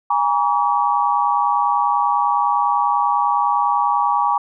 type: tone cluster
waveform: sine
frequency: 819 / 949 / 1140 Hz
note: G#5 / A#5 / C#6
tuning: -24 / +31 / +48 cents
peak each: -19 dBFS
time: 0.1-4.38 s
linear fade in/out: 5 ms
effects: none